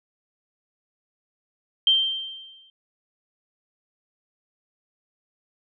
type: tone with exponential decay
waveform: sine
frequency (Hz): 3144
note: G7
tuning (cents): +4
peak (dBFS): -13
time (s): 1.87-2.7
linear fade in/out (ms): 2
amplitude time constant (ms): 180
effects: none